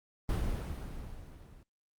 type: noise with level ramp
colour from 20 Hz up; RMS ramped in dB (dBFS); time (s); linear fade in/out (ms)
brown; -30 to -54; 0.29-1.63; 2
effects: Opus 24 kbps